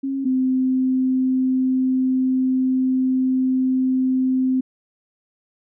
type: tone pair in turn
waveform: sine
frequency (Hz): 271.1 / 259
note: C#4 / C4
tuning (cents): -38 / -17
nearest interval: minor second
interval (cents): 79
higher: first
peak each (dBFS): -21 / -16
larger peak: second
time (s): 0.03-0.25 / 0.25-4.61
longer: second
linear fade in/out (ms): 10
effects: none